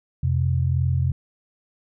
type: tone pair together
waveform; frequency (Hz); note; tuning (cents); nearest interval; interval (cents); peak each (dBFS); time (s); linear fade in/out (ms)
sine; 87.39 / 130; F2 / C3; +2 / -11; perfect fifth; 687; -21; 0.23-1.12; 5
effects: none